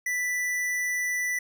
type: tone with tanh clipping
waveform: sine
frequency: 1978 Hz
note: B6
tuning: 2 cents sharp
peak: -27 dBFS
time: 0.06-1.39 s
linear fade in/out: 5 ms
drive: 18 dB
effects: none